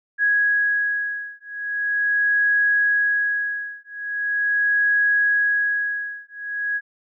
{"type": "beating tone pair", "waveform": "sine", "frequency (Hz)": [1661, 1661.41], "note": ["G#6", "G#6"], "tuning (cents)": [0, 0], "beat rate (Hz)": 0.41, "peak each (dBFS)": -21, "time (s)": [0.18, 6.81], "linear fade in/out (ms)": 50, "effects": []}